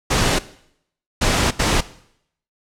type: noise bursts at uneven times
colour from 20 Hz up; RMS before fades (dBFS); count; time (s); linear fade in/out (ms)
pink; -17; 3; 0.1-0.39 / 1.21-1.51 / 1.59-1.81; 10
effects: noise-tail reverb RT60 0.7 s tail -17 dB re dry + low-pass 8000 Hz 12 dB/octave